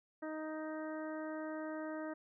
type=harmonic tone; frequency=311.9 Hz; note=D#4; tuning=4 cents sharp; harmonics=1 / 2 / 3 / 4 / 5 / 6; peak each=-42 / -44 / -52 / -52 / -52 / -55 dBFS; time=0.22-2.14 s; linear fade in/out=10 ms; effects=none